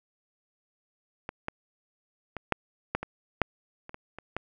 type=clicks; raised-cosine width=0.5 ms; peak=-19 / -16 / -20 / -8 / -11 / -19 / -6 / -27 / -24 / -25 / -16 dBFS; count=11; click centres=1.291 / 1.484 / 2.367 / 2.523 / 2.95 / 3.03 / 3.417 / 3.894 / 3.944 / 4.186 / 4.366 s; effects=none